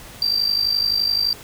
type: tone with amplitude modulation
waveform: triangle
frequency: 4699 Hz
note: D8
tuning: in tune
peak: -12 dBFS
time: 0.22-1.33 s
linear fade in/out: 2 ms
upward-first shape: sine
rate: 51.7 Hz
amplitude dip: 80%
effects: tanh soft clip ceiling -8 dBFS + pink hiss -40 dBFS RMS until 1.43 s